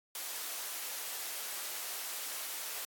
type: high-pass noise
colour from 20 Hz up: white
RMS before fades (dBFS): -40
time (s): 0.15-2.85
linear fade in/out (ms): 2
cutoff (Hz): 490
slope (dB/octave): 12
effects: AAC 64 kbps